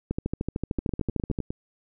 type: two click trains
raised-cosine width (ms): 3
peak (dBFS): -17 / -14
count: 8 / 18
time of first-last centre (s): 0.79-1.505 / 0.11-1.388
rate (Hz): 9.79 / 13.3
effects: none